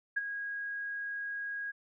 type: tone with ADSR envelope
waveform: sine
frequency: 1643 Hz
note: G#6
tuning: 19 cents flat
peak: -26 dBFS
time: 0.16-1.72 s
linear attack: 13 ms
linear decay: 26 ms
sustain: -9 dB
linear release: 20 ms
effects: none